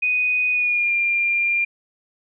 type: tone with pitch glide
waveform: sine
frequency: 2489 to 2393 Hz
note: D#7 to D7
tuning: 0 to +32 cents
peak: -17 dBFS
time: 0.02-1.65 s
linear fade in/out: 10 ms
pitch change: -68 cents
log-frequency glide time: 0.51-0.92 s
effects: none